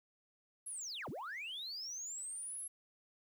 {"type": "linear two-way sweep", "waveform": "sine", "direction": "down then up", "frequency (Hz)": [11190, 97.2, 11190], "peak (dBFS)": -40, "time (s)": [0.66, 2.68], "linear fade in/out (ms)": 10, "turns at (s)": 1.09, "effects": ["tanh soft clip ceiling -39 dBFS", "11-bit"]}